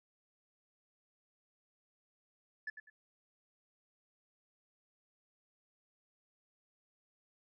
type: tone with echo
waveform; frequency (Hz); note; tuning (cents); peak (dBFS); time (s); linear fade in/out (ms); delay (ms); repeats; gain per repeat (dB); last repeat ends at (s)
sine; 1732; A6; -28; -35; 2.67-2.7; 5; 100; 2; -11; 2.9
effects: tanh soft clip ceiling -36 dBFS